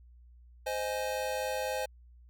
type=chord; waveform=square; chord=Ab major; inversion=first; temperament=just; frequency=519.1 / 623 / 830.6 Hz; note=C5 / Eb5 / Ab5; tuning=-14 / +2 / 0 cents; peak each=-35 / -38 / -38 dBFS; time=0.66-1.86 s; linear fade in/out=10 ms; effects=added 60 Hz sine -53 dBFS peak until 2.29 s